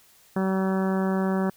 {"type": "harmonic tone", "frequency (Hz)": 190.4, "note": "F#3", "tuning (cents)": 50, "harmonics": [1, 2, 3, 4, 5, 6, 7, 8, 9], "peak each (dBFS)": [-23, -29, -33, -35, -37, -39, -40, -41, -42], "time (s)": [0.36, 1.5], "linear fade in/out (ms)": 5, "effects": ["white hiss -57 dBFS RMS until 1.56 s"]}